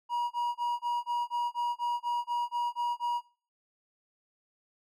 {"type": "tone bursts", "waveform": "triangle", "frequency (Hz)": 958, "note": "A#5", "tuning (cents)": 47, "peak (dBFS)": -25, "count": 13, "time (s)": [0.09, 3.214], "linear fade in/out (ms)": 50, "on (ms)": 220, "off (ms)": 22, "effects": ["noise-tail reverb RT60 0.4 s tail -19 dB re dry"]}